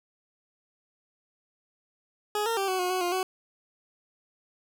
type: tone with pitch steps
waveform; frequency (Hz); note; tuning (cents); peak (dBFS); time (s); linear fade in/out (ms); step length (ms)
20% pulse; 418.5 / 458 / 390.6 / 373.5 / 361.6 / 370.1 / 352.3 / 373.3; G#4 / A#4 / G4 / F#4 / F#4 / F#4 / F4 / F#4; +13 / -31 / -6 / +16 / -40 / 0 / +15 / +15; -21; 2.35-3.23; 2; 110
effects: none